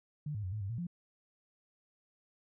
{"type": "tone with pitch steps", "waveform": "sine", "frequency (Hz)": [149.1, 104.8, 91.9, 107.1, 97.5, 116.3, 174.2], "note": ["D3", "G#2", "F#2", "A2", "G2", "A#2", "F3"], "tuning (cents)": [27, 16, -11, -46, -9, -4, -4], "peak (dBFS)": -35, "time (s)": [0.26, 0.869], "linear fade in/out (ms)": 5, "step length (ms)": 87, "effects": []}